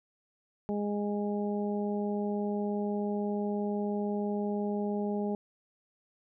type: harmonic tone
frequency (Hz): 205.9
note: G#3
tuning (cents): -15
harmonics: 1 / 2 / 3 / 4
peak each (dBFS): -31 / -34 / -40 / -41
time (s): 0.69-5.35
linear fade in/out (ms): 0
effects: none